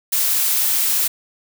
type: noise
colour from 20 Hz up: blue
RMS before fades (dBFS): -18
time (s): 0.12-1.08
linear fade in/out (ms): 10
effects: none